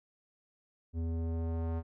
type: tone with low-pass filter sweep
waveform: square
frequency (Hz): 82.41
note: E2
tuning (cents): 0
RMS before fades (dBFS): -34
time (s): 0.93-1.83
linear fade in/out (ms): 50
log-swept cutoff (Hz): 300 to 990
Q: 0.9
effects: none